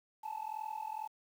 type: tone with amplitude modulation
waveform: sine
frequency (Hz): 870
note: A5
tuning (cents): -20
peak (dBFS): -32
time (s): 0.23-1.08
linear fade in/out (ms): 20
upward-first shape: sine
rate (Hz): 42.1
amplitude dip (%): 95
effects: tanh soft clip ceiling -34 dBFS + 10-bit